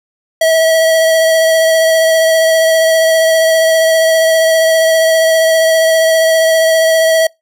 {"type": "tone with vibrato", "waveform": "square", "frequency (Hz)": 647, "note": "E5", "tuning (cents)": -32, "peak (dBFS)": -8, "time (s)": [0.41, 7.27], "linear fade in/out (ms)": 5, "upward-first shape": "triangle", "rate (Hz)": 15, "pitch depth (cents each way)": 18, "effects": ["noise-tail reverb RT60 0.2 s tail -26 dB re dry"]}